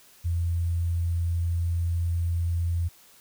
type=tone with sample-and-hold; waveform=sine; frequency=85.2 Hz; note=F2; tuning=42 cents flat; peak=-23 dBFS; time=0.24-2.89 s; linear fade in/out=20 ms; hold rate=8820 Hz; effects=white hiss -55 dBFS RMS until 3.2 s